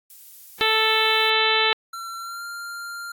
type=noise; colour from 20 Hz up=violet; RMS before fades=-43 dBFS; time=0.1-1.3 s; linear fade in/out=2 ms
type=harmonic tone; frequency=440 Hz; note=A4; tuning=in tune; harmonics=1 / 2 / 3 / 4 / 5 / 6 / 7 / 8 / 9; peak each=-26 / -26 / -26 / -26 / -26 / -26 / -26 / -26 / -26 dBFS; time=0.61-1.73 s; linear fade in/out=0 ms
type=tone with pitch glide; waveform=square; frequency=1357 to 1392.7 Hz; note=E6 to F6; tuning=+50 to -5 cents; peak=-32 dBFS; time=1.93-3.12 s; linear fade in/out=5 ms; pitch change=+45 cents; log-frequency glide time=2.19-2.44 s
effects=AAC 64 kbps